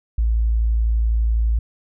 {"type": "tone", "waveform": "sine", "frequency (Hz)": 56, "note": "A1", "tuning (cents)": 31, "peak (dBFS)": -15, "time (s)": [0.18, 1.59], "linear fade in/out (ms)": 5, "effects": []}